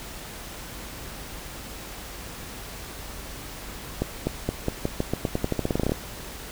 accelerating click train, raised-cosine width 2 ms, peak -10 dBFS, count 20, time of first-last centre 4.02-5.92 s, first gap 250 ms, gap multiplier 0.88, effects added 50 Hz sine -44 dBFS peak until 6.51 s + pink hiss -39 dBFS RMS until 6.51 s

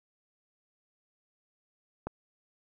click, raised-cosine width 1 ms, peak -20 dBFS, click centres 2.07 s, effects none

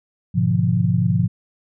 sine chord, G# diminished seventh, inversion none, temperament equal, 103.83 / 123.47 / 146.83 / 174.61 Hz, G#2 / B2 / D3 / F3, 0 / 0 / 0 / 0 cents, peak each -21 / -20 / -24 / -19 dBFS, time 0.34-1.28 s, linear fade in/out 20 ms, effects none

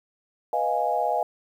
sine chord, F half-diminished seventh, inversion second, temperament equal, 493.9 / 622.3 / 698.5 / 830.6 Hz, Cb5 / Eb5 / F5 / Ab5, 0 / 0 / 0 / 0 cents, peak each -30 / -28 / -26 / -26 dBFS, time 0.53-1.23 s, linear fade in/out 2 ms, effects 9-bit

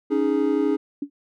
triangle chord, C# suspended second, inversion none, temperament equal with one note detuned, 279.3 / 311.1 / 415.3 Hz, C#4 / D#4 / G#4, +13 / 0 / 0 cents, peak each -21 dBFS, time 0.1-0.77 s, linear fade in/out 20 ms
sine tone with exponential decay, 285.2 Hz, C#4, 49 cents sharp, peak -21 dBFS, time 1.02-1.1 s, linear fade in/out 5 ms, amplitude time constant 17 ms
effects none

